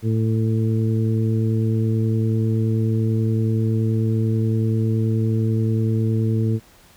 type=harmonic tone; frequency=111.3 Hz; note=A2; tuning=20 cents sharp; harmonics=1 / 2 / 3 / 4; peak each=-18 / -24 / -28 / -30 dBFS; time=0.02-6.6 s; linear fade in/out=50 ms; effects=pink hiss -51 dBFS RMS until 6.96 s